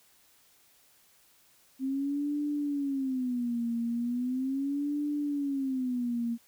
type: tone with vibrato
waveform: sine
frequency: 261.6 Hz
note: C4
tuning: in tune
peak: -28 dBFS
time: 1.79-6.38 s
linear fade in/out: 50 ms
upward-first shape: sine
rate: 0.38 Hz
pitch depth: 200 cents each way
effects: white hiss -63 dBFS RMS until 6.47 s